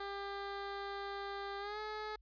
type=tone with pitch glide; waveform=15% pulse; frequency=398.6 to 427.2 Hz; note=G4 to G#4; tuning=+29 to +49 cents; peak=-34 dBFS; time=0-2.16 s; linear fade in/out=5 ms; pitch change=+120 cents; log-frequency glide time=1.59-1.79 s; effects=added 50 Hz sine -62 dBFS peak until 2.21 s + resampled to 11025 Hz